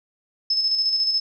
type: tone with tremolo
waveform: sine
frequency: 5220 Hz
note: E8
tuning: 18 cents flat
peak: -17 dBFS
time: 0.5-1.2 s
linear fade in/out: 5 ms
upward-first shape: square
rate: 14 Hz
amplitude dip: 40%
effects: none